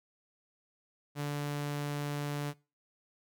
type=tone; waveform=sawtooth; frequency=145.4 Hz; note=D3; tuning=17 cents flat; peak=-29 dBFS; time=1.15-2.54 s; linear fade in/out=50 ms; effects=noise-tail reverb RT60 0.3 s tail -21 dB re dry